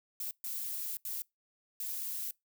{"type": "noise bursts at uneven times", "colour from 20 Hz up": "violet", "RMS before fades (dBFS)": -38, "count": 4, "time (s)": [[0.2, 0.31], [0.44, 0.97], [1.05, 1.22], [1.8, 2.31]], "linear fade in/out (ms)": 2, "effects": ["noise-tail reverb RT60 0.2 s tail -25 dB re dry"]}